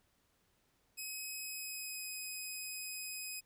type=tone with pitch glide; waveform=10% pulse; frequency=2543 to 2518 Hz; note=D#7 to D#7; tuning=+37 to +20 cents; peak=-33 dBFS; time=0.97-3.41 s; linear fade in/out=20 ms; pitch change=-17 cents; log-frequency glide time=1.41-2.09 s; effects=pink hiss -75 dBFS RMS until 3.45 s